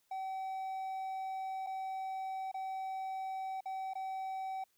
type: tone with dropouts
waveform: triangle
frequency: 764 Hz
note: G5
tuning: 45 cents flat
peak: -35 dBFS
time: 0.11-4.64 s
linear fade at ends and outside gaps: 5 ms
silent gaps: 1.665-1.669 / 2.516-2.542 / 3.607-3.656 / 3.936-3.953 s
effects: white hiss -75 dBFS RMS until 4.77 s